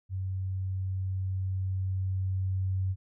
sine tone with level ramp, 94.5 Hz, F#2, 37 cents sharp, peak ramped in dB -30 to -26 dBFS, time 0.09-2.96 s, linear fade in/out 50 ms, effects none

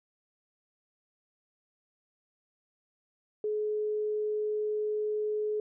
sine tone, 424.5 Hz, G#4, 38 cents sharp, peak -28 dBFS, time 3.44-5.6 s, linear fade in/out 2 ms, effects none

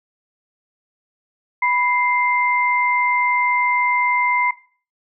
sine tone pair together, 986.3 / 2090 Hz, B5 / C7, -3 / -2 cents, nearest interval octave + minor second, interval 1301 cents, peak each -18 dBFS, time 1.62-4.51 s, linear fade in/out 5 ms, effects noise-tail reverb RT60 0.4 s tail -17 dB re dry

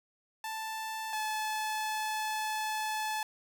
sawtooth tone pair in turn, 881 / 863.9 Hz, A5 / A5, +2 / -32 cents, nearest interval unison, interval 34 cents, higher first, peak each -32 / -28 dBFS, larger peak second, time 0.44-1.13 / 1.13-3.23 s, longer second, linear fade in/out 2 ms, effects none

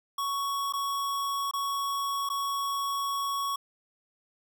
square tone with dropouts, 1114 Hz, C#6, 8 cents sharp, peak -29 dBFS, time 0.18-3.56 s, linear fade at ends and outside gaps 5 ms, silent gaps 0.725-0.735 / 1.512-1.535 / 2.291-2.299 s, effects none

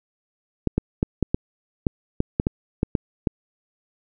clicks, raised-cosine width 3 ms, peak -6 dBFS, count 12, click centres 0.673 / 0.78 / 1.029 / 1.227 / 1.345 / 1.868 / 2.204 / 2.399 / 2.469 / 2.831 / 2.952 / 3.272 s, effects none

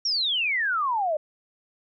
sine exponential sweep, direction down, 5690 to 587.3 Hz, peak -22 dBFS, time 0.05-1.17 s, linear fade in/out 5 ms, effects none

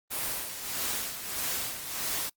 white noise with tremolo, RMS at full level -31 dBFS, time 0.1-2.3 s, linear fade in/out 20 ms, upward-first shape sine, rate 1.6 Hz, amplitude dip 60%, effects noise-tail reverb RT60 0.1 s tail -23 dB re dry + Opus 24 kbps

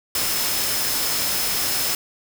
sine tone in noise, 5200 Hz, E8, 24 cents flat, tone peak -29 dBFS, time 0.15-1.95 s, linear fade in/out 2 ms, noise white, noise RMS -23 dBFS, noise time 0.15-1.95 s, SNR -9 dB, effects none

